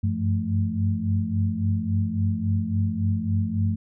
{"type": "tone cluster", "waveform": "sine", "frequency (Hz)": [95.4, 99, 172.5, 218.9], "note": ["G2", "G2", "F3", "A3"], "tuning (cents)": [-47, 18, -21, -9], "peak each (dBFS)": [-25, -26, -32, -27], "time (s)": [0.03, 3.76], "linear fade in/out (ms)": 10, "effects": []}